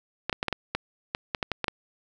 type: clicks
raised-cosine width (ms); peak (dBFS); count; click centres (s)
0.3; -10; 12; 0.296 / 0.328 / 0.429 / 0.483 / 0.527 / 0.75 / 1.149 / 1.348 / 1.428 / 1.517 / 1.643 / 1.682
effects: none